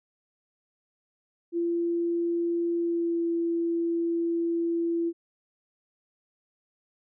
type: tone with pitch glide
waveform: sine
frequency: 341 to 336.9 Hz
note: F4 to E4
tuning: -41 to +38 cents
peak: -24 dBFS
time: 1.52-5.13 s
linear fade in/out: 50 ms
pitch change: -21 cents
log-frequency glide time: 2.75-3.24 s
effects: none